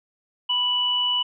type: tone pair together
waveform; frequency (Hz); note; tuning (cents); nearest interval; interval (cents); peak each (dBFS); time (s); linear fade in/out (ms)
sine; 987.8 / 2960; B5 / F#7; 0 / 0; octave + perfect fifth; 1900; -29 / -20; 0.49-1.23; 10
effects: none